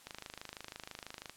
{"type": "click train", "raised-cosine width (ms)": 0.2, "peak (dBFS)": -26, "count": 33, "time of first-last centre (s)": [0.07, 1.296], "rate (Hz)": 26.1, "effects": ["white hiss -59 dBFS RMS until 1.36 s", "low-pass 11000 Hz 12 dB/octave"]}